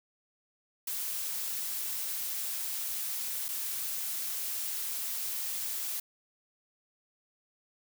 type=noise with dropouts; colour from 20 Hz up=blue; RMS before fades=-35 dBFS; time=0.87-6 s; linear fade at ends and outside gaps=5 ms; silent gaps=3.484-3.487 s; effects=none